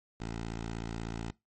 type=tone; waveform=10% pulse; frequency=56.4 Hz; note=A1; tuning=44 cents sharp; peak=-28 dBFS; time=0.2-1.31 s; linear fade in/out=5 ms; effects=noise-tail reverb RT60 0.2 s tail -21 dB re dry + MP3 32 kbps